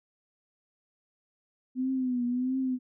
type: tone with vibrato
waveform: sine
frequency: 252.7 Hz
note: B3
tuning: 40 cents sharp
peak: -26 dBFS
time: 1.75-2.79 s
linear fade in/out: 50 ms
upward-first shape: triangle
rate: 1.5 Hz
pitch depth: 85 cents each way
effects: none